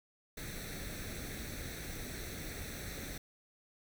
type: noise with comb filter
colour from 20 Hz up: pink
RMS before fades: -43 dBFS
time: 0.37-3.18 s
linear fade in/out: 5 ms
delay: 0.5 ms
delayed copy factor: +0.7
effects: none